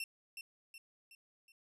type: tone with echo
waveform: sawtooth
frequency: 2700 Hz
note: E7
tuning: 41 cents sharp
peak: -35 dBFS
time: 0-0.04 s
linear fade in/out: 2 ms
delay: 370 ms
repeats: 4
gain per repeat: -6 dB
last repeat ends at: 1.52 s
effects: resampled to 32000 Hz